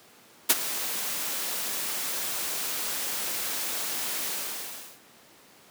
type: noise with ADSR envelope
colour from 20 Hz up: white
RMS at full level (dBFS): -17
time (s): 0.49-5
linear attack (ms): 14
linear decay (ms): 34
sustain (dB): -14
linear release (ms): 720
effects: pink hiss -54 dBFS RMS until 5.7 s + high-pass 200 Hz 12 dB/octave